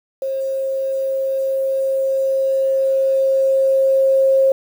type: tone with level ramp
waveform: sine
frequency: 536 Hz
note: C5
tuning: 42 cents sharp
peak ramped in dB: -19 to -10 dBFS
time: 0.22-4.52 s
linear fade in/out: 2 ms
effects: 7-bit